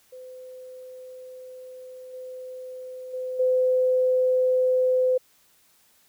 sine tone with level steps, 510 Hz, C5, 44 cents flat, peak -39 / -35 / -28 / -18 dBFS, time 0.12-5.18 s, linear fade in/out 10 ms, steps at 2.13 / 3.13 / 3.39 s, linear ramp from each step 10 ms, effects white hiss -61 dBFS RMS until 6.08 s

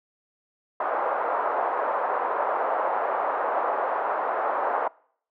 pink band-pass noise, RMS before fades -26 dBFS, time 0.8-4.88 s, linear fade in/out 5 ms, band 560 to 1200 Hz, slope 24 dB/octave, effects noise-tail reverb RT60 0.6 s tail -25 dB re dry

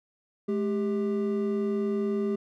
triangle tone pair together, 212.9 / 396.8 Hz, G#3 / G4, +43 / +21 cents, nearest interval major seventh, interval 1078 cents, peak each -26 dBFS, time 0.48-2.36 s, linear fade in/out 10 ms, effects none

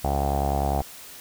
sawtooth tone with low-pass filter, 70 Hz, C#2, 18 cents sharp, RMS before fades -24 dBFS, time 0.04-0.82 s, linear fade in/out 5 ms, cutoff 750 Hz, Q 8.6, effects white hiss -43 dBFS RMS until 1.2 s

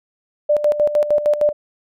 sine tone with tremolo, 593 Hz, D5, 17 cents sharp, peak -11 dBFS, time 0.49-1.53 s, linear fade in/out 10 ms, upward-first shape square, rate 6.5 Hz, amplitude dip 70%, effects none

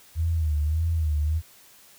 sine tone with vibrato, 78.6 Hz, D#2, 18 cents sharp, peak -21 dBFS, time 0.15-1.42 s, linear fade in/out 50 ms, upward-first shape sine, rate 1.7 Hz, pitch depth 100 cents each way, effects white hiss -53 dBFS RMS until 1.98 s

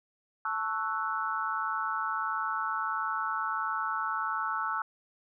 sine chord, F# minor seventh, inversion first, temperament equal, 880 / 1108.7 / 1318.5 / 1480 Hz, A5 / C#6 / E6 / F#6, 0 / 0 / 0 / 0 cents, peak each -36 / -36 / -32 / -36 dBFS, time 0.45-4.82 s, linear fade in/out 2 ms, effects none

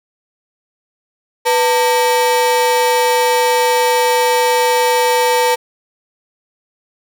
45% pulse ring-modulated tone, 699 Hz, F5, 1 cent sharp, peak -8 dBFS, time 1.45-5.56 s, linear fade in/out 20 ms, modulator 205 Hz, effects none

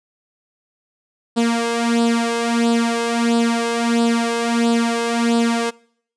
sawtooth tone with flanger, 233.1 Hz, A#3, in tune, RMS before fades -18 dBFS, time 1.36-5.71 s, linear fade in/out 20 ms, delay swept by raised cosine 0.23 to 1.93 ms, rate 1.5 Hz, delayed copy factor +0.7, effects noise-tail reverb RT60 0.6 s tail -24 dB re dry + resampled to 22050 Hz

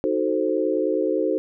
sine chord, D# diminished seventh, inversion none, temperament equal, 311.1 / 370 / 440 / 523.3 Hz, D#4 / F#4 / A4 / C5, 0 / 0 / 0 / 0 cents, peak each -25 dBFS, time 0.04-1.38 s, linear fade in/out 0 ms, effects none

